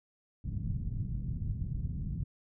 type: low-pass noise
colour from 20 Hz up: white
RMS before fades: -35 dBFS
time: 0.44-2.24 s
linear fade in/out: 10 ms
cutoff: 150 Hz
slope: 24 dB/octave
effects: none